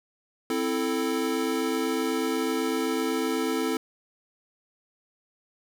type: chord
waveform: square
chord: A minor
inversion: first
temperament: equal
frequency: 261.6 / 329.6 / 440 Hz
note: C4 / E4 / A4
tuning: 0 / 0 / 0 cents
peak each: -30 dBFS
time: 0.5-3.77 s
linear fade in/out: 2 ms
effects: none